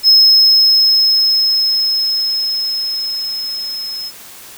triangle tone with level ramp, 5170 Hz, E8, 34 cents flat, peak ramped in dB -3 to -21 dBFS, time 0.03-4.12 s, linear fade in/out 50 ms, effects white hiss -36 dBFS RMS until 4.57 s

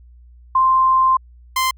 sine / sawtooth tone pair in turn, 1046.5 / 1041.1 Hz, C6 / C6, 0 / -9 cents, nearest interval unison, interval 9 cents, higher first, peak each -11 / -12 dBFS, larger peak first, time 0.55-1.17 / 1.56-1.71 s, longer first, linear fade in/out 5 ms, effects added 60 Hz sine -42 dBFS peak until 1.77 s

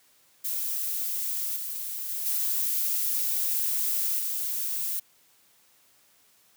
violet noise with level steps, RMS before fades -30 / -34 / -32 / -27 / -30 dBFS, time 0.44-5 s, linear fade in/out 10 ms, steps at 1.56 / 2.09 / 2.26 / 4.19 s, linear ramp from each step 2 ms, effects white hiss -62 dBFS RMS until 6.56 s + high-pass 80 Hz 12 dB/octave

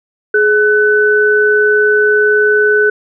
sine tone pair together, 420.9 / 1500 Hz, G#4 / F#6, +23 / +23 cents, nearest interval octave + minor seventh, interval 2200 cents, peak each -10 dBFS, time 0.34-2.9 s, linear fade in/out 5 ms, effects none

